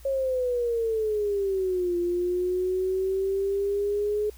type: exponential two-way sweep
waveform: sine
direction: down then up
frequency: 549 to 347.5 to 422.5 Hz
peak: -23 dBFS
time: 0.05-4.3 s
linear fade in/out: 5 ms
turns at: 1.97 s
effects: added 60 Hz sine -46 dBFS peak until 4.37 s + white hiss -55 dBFS RMS until 4.37 s

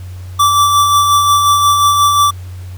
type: tone with tremolo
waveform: square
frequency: 1163 Hz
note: D6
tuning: 17 cents flat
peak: -7 dBFS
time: 0.39-2.31 s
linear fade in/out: 10 ms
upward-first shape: sine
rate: 5.6 Hz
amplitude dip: 35%
effects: added 91 Hz sine -25 dBFS peak until 2.77 s + pink hiss -43 dBFS RMS until 2.77 s

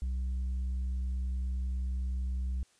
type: tone with tanh clipping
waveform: sine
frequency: 63.6 Hz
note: C2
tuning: 48 cents flat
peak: -31 dBFS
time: 0.02-2.63 s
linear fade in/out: 0 ms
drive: 3 dB
effects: white hiss -67 dBFS RMS until 2.79 s + resampled to 22050 Hz

